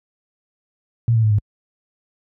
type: tone with pitch steps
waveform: sine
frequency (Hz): 116.54 / 112.18 / 107.98 / 103.95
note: A#2 / A2 / A2 / G#2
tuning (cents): 0 / +34 / -32 / +2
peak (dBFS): -12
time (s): 1.08-1.384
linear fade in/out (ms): 0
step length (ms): 76
effects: high-pass 60 Hz 12 dB/octave